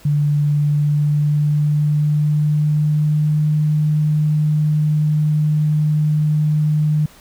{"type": "tone with pitch glide", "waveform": "sine", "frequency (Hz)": [146.83, 151.92], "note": ["D3", "D#3"], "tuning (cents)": [0, -41], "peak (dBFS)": -13, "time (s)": [0.05, 7.06], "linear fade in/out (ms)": 5, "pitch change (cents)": 59, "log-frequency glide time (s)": [0.45, 3.49], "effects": ["pink hiss -46 dBFS RMS until 7.2 s"]}